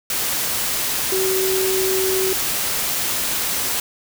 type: tone in noise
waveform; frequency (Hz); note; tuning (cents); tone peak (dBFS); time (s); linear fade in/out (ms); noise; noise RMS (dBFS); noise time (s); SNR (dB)
sine; 379.2; F#4; +43; -19; 1.12-2.33; 2; white; -22; 0.1-3.8; 0
effects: none